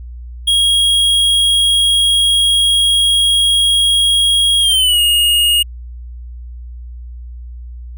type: tone with pitch glide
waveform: square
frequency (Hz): 3285 to 2860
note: G#7 to F7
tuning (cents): -20 to +41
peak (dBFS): -10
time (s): 0.47-5.63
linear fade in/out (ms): 10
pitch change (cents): -239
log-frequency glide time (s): 4.6-5
effects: added 60 Hz sine -27 dBFS peak until 7.97 s